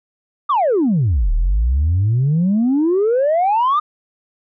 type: exponential two-way sweep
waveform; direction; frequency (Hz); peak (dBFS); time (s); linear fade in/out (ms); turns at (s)
sine; down then up; 1244.5 to 36.71 to 1244.5; -11; 0.49-3.8; 10; 1.32
effects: tanh soft clip ceiling -10 dBFS